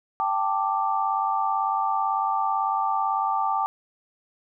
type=chord; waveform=sine; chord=G suspended second; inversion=none; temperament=just; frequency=784 / 882 / 1176 Hz; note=G5 / A5 / D6; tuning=0 / +4 / +2 cents; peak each=-26 dBFS; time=0.2-3.66 s; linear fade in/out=0 ms; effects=none